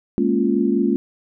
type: chord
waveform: sine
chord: Bb minor seventh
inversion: third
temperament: equal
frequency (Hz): 207.7 / 233.1 / 277.2 / 349.2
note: Ab3 / Bb3 / Db4 / F4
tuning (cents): 0 / 0 / 0 / 0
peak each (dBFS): -21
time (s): 0.18-0.96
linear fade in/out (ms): 0
effects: none